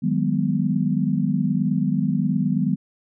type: chord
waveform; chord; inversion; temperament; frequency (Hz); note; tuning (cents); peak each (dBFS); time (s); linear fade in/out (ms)
sine; G# minor seventh; second; equal with one note detuned; 155.56 / 185 / 203.8 / 246.9; D#3 / F#3 / G#3 / B3; 0 / 0 / -32 / 0; -24; 0.02-2.76; 20
effects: none